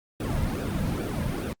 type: noise with flanger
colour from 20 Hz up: brown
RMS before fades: -28 dBFS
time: 0.2-1.53 s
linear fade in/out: 2 ms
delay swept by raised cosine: 0.95 to 2.75 ms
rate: 2.4 Hz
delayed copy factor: -0.95
effects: Opus 32 kbps